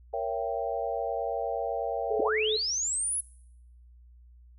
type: chord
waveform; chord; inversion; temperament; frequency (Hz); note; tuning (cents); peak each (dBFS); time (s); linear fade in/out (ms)
sine; A# diminished seventh; none; equal with one note detuned; 466.2 / 554.4 / 672.7 / 784; A#4 / C#5 / E5 / G5; 0 / 0 / +35 / 0; -34; 0.13-2.29; 10
type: tone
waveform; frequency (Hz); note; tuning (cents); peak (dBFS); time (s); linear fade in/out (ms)
sine; 432; A4; -32; -27; 2.1-2.57; 10
type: linear sweep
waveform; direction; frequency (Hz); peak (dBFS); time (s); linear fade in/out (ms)
sine; up; 200.6 to 10720; -27; 2.19-3.21; 10
effects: noise-tail reverb RT60 0.8 s tail -23 dB re dry + added 60 Hz sine -51 dBFS peak until 4.58 s